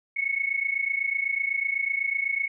sine tone pair together, 2189 / 2217 Hz, C#7 / C#7, -22 / 0 cents, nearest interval unison, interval 22 cents, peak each -27 dBFS, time 0.16-2.48 s, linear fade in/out 10 ms, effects none

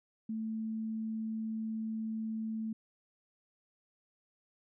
sine tone, 220.9 Hz, A3, 7 cents sharp, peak -34 dBFS, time 0.29-2.73 s, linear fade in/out 5 ms, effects none

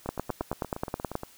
two click trains, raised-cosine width 1 ms, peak -21 / -14 dBFS, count 11 / 11, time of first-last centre 0.06-1.234 / 0.09-1.154 s, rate 8.52 / 9.4 Hz, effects white hiss -55 dBFS RMS until 1.37 s

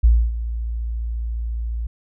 sine tone with ADSR envelope, 57.2 Hz, A#1, 32 cents flat, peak -8 dBFS, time 0.03-1.87 s, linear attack 14 ms, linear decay 270 ms, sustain -14 dB, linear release 5 ms, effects none

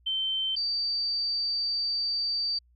sine tone pair in turn, 3100 / 4631 Hz, G7 / D8, -20 / -25 cents, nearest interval perfect fifth, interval 695 cents, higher second, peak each -26 / -26 dBFS, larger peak neither, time 0.06-0.56 / 0.56-2.59 s, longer second, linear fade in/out 10 ms, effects added 60 Hz sine -59 dBFS peak until 2.75 s

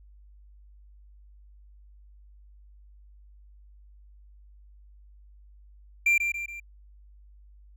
triangle tone with echo, 2370 Hz, D7, 15 cents sharp, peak -17 dBFS, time 6.06-6.18 s, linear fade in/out 5 ms, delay 140 ms, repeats 3, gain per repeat -6 dB, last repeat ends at 6.6 s, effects added 50 Hz sine -50 dBFS peak until 7.76 s

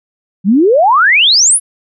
sine exponential sweep, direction up, 177.6 to 11160 Hz, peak -5 dBFS, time 0.44-1.6 s, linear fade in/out 50 ms, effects none

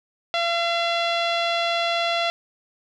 sawtooth tone with low-pass filter, 681 Hz, F5, 44 cents flat, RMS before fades -23 dBFS, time 0.34-2.3 s, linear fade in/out 0 ms, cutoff 3600 Hz, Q 3, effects none

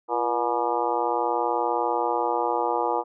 harmonic tone with a mistuned harmonic, 120.2 Hz, B2, 46 cents flat, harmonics 3 / 4 / 5 / 6 / 7 / 8 / 9 / 10, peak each -31 / -28 / -35 / -30 / -27 / -29 / -37 / -33 dBFS, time 0.08-3.04 s, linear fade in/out 50 ms, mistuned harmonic 3, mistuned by -75 cents, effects none

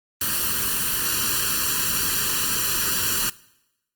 white noise with comb filter, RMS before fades -23 dBFS, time 0.21-3.3 s, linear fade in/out 5 ms, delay 0.69 ms, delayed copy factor +1, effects noise-tail reverb RT60 0.9 s tail -22 dB re dry + Opus 32 kbps

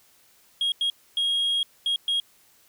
sine tone bursts at uneven times, 3273 Hz, G#7, 26 cents flat, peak -19 dBFS, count 5, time 0.61-0.72 / 0.81-0.9 / 1.17-1.63 / 1.86-1.96 / 2.08-2.2 s, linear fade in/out 2 ms, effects tanh soft clip ceiling -20 dBFS + white hiss -59 dBFS RMS until 2.68 s

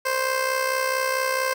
15% pulse tone with amplitude modulation, 523.3 Hz, C5, in tune, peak -13 dBFS, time 0.05-1.54 s, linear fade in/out 10 ms, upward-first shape sine, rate 64.5 Hz, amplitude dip 55%, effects none

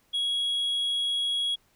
sine tone, 3322 Hz, G#7, in tune, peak -22 dBFS, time 0.13-1.56 s, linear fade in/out 20 ms, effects tanh soft clip ceiling -24 dBFS + pink hiss -66 dBFS RMS until 1.75 s

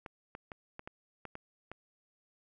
clicks, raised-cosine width 0.5 ms, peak -28 dBFS, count 8, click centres 0.062 / 0.351 / 0.518 / 0.794 / 0.875 / 1.253 / 1.354 / 1.716 s, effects none

